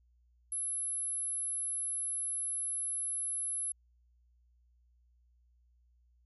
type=tone; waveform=sine; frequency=11000 Hz; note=F9; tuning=27 cents flat; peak=-33 dBFS; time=0.52-3.72 s; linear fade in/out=2 ms; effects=added 60 Hz sine -65 dBFS peak until 6.25 s